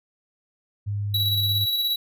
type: tone with pitch glide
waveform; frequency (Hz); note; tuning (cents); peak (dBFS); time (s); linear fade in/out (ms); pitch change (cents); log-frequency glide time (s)
sine; 102.2 to 101.55; G#2 to G#2; -27 to -38; -24; 0.86-1.66; 20; -11; 1.12-1.39
type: tone with tremolo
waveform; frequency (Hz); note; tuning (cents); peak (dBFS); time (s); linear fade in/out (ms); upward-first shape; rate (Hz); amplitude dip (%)
square; 3907; B7; -19; -21; 1.14-1.96; 5; square; 17; 30
effects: none